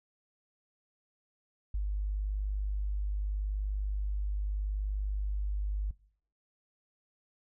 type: tone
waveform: sine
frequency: 50.4 Hz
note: G1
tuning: 49 cents sharp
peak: -29 dBFS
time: 1.74-5.91 s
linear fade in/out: 5 ms
effects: noise-tail reverb RT60 0.6 s tail -22 dB re dry